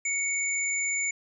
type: tone pair together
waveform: sine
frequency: 2226 / 7067 Hz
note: C#7 / A8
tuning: +7 / +7 cents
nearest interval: octave + minor sixth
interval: 2000 cents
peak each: -28 / -29 dBFS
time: 0.05-1.11 s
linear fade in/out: 5 ms
effects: none